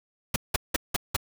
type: noise bursts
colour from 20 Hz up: pink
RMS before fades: -24 dBFS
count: 5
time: 0.34-1.165 s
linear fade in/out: 5 ms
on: 21 ms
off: 180 ms
effects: none